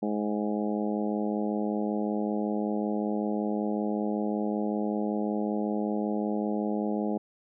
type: harmonic tone with a mistuned harmonic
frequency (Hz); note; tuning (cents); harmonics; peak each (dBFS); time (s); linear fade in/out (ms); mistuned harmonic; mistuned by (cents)
105.3; G#2; +24; 2 / 3 / 4 / 5 / 6 / 7 / 8; -29 / -33 / -35 / -37 / -39 / -40 / -41; 0.02-7.18; 10; 8; -37
effects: none